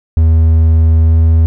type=tone with pitch glide; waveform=triangle; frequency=80.6 to 81.16 Hz; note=E2 to E2; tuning=-38 to -26 cents; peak=-3 dBFS; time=0.17-1.46 s; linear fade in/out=0 ms; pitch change=+12 cents; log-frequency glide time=1.04-1.14 s; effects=none